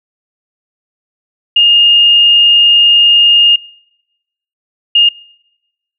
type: tone bursts at uneven times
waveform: sine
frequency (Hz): 2835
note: F7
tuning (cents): +25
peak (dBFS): -4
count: 2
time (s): 1.56-3.56 / 4.95-5.09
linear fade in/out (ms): 5
effects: noise-tail reverb RT60 1.0 s tail -26 dB re dry